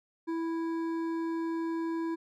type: tone with hard clipping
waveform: triangle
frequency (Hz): 329.6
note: E4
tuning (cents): 0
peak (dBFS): -32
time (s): 0.27-2.16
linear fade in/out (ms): 20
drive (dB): 13
effects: none